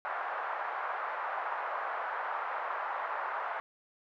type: band-pass noise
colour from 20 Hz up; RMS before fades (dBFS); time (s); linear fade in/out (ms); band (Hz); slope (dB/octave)
white; -36; 0.05-3.6; 0; 660 to 1400; 24
effects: none